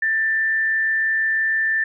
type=tone with frequency modulation; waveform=sine; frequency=1777 Hz; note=A6; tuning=17 cents sharp; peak=-17 dBFS; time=0.02-1.84 s; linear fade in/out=5 ms; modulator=140 Hz; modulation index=0.21; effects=none